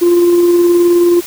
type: tone with tremolo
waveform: sine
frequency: 347.8 Hz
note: F4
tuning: 7 cents flat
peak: -3 dBFS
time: 0.01-1.21 s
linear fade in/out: 20 ms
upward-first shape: square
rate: 19 Hz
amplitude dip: 25%
effects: tanh soft clip ceiling -4 dBFS + white hiss -29 dBFS RMS until 1.26 s